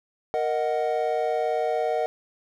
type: chord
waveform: triangle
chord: D# minor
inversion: second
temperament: equal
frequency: 466.2 / 622.3 / 740 Hz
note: A#4 / D#5 / F#5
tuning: 0 / 0 / 0 cents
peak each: -25 dBFS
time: 0.34-2.06 s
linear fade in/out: 0 ms
effects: none